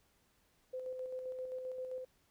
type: tone with tremolo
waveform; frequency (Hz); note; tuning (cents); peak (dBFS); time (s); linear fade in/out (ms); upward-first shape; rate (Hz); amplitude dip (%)
sine; 512; C5; -38; -38; 0.73-2.05; 10; square; 7.6; 35
effects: pink hiss -73 dBFS RMS until 2.3 s